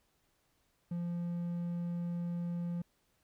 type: tone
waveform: triangle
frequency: 172.9 Hz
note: F3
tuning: 17 cents flat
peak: -32 dBFS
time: 0.91-2.82 s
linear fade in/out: 5 ms
effects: pink hiss -75 dBFS RMS until 3.23 s